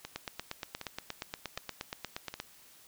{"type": "two click trains", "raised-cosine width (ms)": 0.2, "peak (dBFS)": [-19, -22], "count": [20, 4], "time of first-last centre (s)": [[0.16, 2.401], [0.05, 2.34]], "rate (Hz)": [8.48, 1.31], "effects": ["white hiss -58 dBFS RMS until 2.87 s"]}